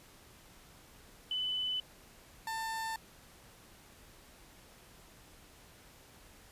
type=tone pair in turn; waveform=sine / 30% pulse; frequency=3006 / 893.7 Hz; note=F#7 / A5; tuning=+27 / +27 cents; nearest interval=octave + major sixth; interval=2100 cents; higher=first; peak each=-32 / -33 dBFS; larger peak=first; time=1.31-1.8 / 2.47-2.96 s; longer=neither; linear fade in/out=2 ms; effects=pink hiss -58 dBFS RMS until 6.51 s + resampled to 32000 Hz